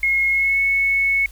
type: tone with pitch glide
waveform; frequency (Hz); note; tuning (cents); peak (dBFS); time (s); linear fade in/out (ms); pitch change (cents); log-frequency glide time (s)
sine; 2161 to 2204; C#7 to C#7; -45 to -11; -15; 0.03-1.26; 2; +34; 0.3-0.59
effects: added 50 Hz sine -38 dBFS peak until 1.31 s + white hiss -49 dBFS RMS until 1.31 s